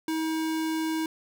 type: tone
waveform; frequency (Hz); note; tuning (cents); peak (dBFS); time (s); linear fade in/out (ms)
square; 319; D#4; +43; -27; 0.08-1.06; 2
effects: none